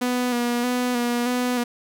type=tone with vibrato; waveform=sawtooth; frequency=244.1 Hz; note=B3; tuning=20 cents flat; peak=-17 dBFS; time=0.01-1.64 s; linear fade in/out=10 ms; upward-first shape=square; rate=1.6 Hz; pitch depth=27 cents each way; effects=none